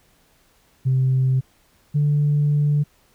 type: tone pair in turn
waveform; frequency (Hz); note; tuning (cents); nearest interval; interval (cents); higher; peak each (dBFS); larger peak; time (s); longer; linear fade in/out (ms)
sine; 130.81 / 146.83; C3 / D3; 0 / 0; major second; 200; second; -14; neither; 0.85-1.41 / 1.94-2.84; second; 20
effects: tanh soft clip ceiling -12 dBFS + pink hiss -59 dBFS RMS until 3.14 s